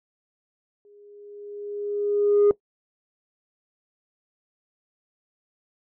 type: tone with exponential growth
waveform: sine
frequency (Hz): 410.6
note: G#4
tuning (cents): -20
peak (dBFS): -11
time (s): 0.85-2.51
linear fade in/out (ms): 1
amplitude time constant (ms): 360
effects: noise-tail reverb RT60 0.1 s tail -20 dB re dry + tanh soft clip ceiling -12 dBFS

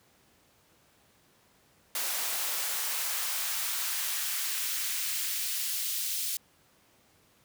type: noise with high-pass filter sweep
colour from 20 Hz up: white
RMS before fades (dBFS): -32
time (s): 1.95-6.37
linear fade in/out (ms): 2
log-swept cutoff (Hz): 510 to 3500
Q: 0.81
effects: pink hiss -64 dBFS RMS until 7.44 s + high-pass 80 Hz 12 dB/octave

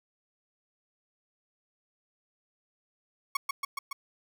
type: tone with echo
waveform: 30% pulse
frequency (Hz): 1108.7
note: C#6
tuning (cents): 0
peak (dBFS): -23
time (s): 3.35-3.37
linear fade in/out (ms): 5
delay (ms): 140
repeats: 4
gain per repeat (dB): -2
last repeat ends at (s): 3.93
effects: none

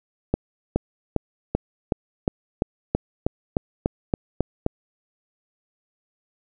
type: accelerating click train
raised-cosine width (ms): 2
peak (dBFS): -6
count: 14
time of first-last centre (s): 0.34-4.664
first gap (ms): 420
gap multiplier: 0.96
effects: none

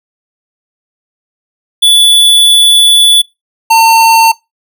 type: tone pair in turn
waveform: square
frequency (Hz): 3452 / 904.3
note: A7 / A5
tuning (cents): -34 / +47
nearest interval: octave + major seventh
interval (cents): 2319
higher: first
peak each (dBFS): -3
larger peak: neither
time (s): 1.82-3.22 / 3.7-4.32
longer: first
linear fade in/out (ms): 10
effects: noise-tail reverb RT60 0.2 s tail -21 dB re dry

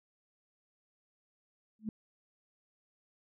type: tone with exponential growth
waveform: sine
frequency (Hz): 216.9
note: A3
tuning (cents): -25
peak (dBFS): -29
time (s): 1.79-1.89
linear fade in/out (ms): 2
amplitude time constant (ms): 21
effects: none

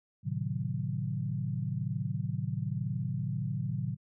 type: chord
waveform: sine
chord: A diminished seventh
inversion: none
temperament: equal with one note detuned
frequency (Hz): 110 / 130.81 / 152.1 / 185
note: A2 / C3 / Eb3 / Gb3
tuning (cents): 0 / 0 / -39 / 0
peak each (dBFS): -36 / -35 / -36 / -38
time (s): 0.23-3.97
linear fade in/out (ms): 50
effects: none

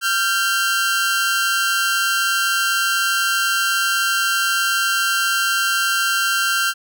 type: tone pair together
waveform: sawtooth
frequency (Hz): 1380.1 / 1568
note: F6 / G6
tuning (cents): -21 / 0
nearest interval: major second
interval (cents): 221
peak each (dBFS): -16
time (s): 0.01-6.74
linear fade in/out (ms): 50
effects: none

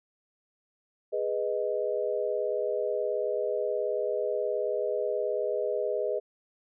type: chord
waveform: sine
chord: G# minor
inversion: none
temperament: equal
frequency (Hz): 415.3 / 493.9 / 622.3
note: G#4 / B4 / D#5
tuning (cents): 0 / 0 / 0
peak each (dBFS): -31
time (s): 1.12-6.2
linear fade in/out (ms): 20
effects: none

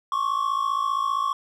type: tone pair together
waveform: triangle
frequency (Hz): 1083 / 1138.2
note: C#6 / C#6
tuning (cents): -41 / +45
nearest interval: minor second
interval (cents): 86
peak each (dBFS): -23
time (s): 0.12-1.33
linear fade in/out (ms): 2
effects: none

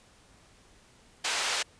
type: band-pass noise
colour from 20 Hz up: white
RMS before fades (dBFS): -30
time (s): 1.24-1.63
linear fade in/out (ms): 10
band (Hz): 580 to 5300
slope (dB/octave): 12
effects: pink hiss -59 dBFS RMS until 1.79 s + resampled to 22050 Hz

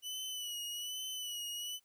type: tone with vibrato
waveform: sawtooth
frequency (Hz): 2960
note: F#7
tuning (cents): 0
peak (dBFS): -36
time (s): 0.02-1.8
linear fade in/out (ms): 50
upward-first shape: sine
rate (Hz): 1.2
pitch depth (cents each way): 50
effects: white hiss -75 dBFS RMS until 1.84 s

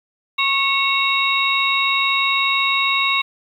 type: tone cluster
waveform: sine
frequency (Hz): 1101 / 2207 / 2729 / 3783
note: C#6 / C#7 / F7 / A#7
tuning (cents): -12 / -8 / -41 / +25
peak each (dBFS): -21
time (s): 0.38-3.22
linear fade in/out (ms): 10
effects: 8-bit

